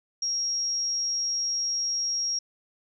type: tone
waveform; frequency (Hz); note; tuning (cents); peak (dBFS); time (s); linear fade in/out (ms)
sine; 5600; F8; +4; -25; 0.22-2.39; 5
effects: none